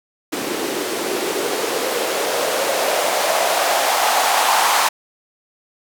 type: noise with band-pass filter sweep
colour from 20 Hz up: blue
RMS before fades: -19 dBFS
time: 0.32-4.89 s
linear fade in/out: 10 ms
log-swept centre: 310 to 910 Hz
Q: 3.1
effects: none